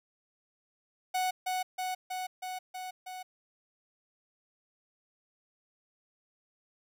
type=tone with echo; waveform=45% pulse; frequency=740 Hz; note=F#5; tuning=in tune; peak=-28 dBFS; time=1.14-1.31 s; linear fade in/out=10 ms; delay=320 ms; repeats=6; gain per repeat=-2 dB; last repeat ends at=3.23 s; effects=none